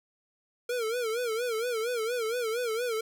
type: tone with vibrato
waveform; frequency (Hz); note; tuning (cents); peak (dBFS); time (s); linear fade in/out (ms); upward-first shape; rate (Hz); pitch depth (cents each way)
square; 466.2; A#4; 0; -29; 0.69-3.01; 5; sine; 4.3; 120
effects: none